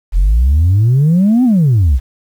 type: exponential two-way sweep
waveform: sine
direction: up then down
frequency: 40.6 to 261.6 to 58 Hz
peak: -5 dBFS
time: 0.12-2 s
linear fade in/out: 50 ms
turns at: 1.44 s
effects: tanh soft clip ceiling -5 dBFS + 7-bit